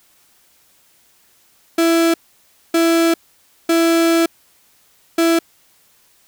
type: tone bursts at uneven times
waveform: 35% pulse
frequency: 332.1 Hz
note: E4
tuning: 13 cents sharp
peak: -10 dBFS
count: 4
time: 1.78-2.14 / 2.74-3.14 / 3.69-4.26 / 5.18-5.39 s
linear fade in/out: 5 ms
effects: white hiss -55 dBFS RMS until 6.27 s